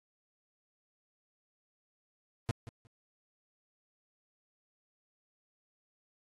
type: tone with echo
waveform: 40% pulse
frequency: 114.6 Hz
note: A#2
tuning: 29 cents flat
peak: -27 dBFS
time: 2.49-2.51 s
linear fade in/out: 0 ms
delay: 180 ms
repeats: 2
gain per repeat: -15 dB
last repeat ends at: 2.87 s
effects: AAC 32 kbps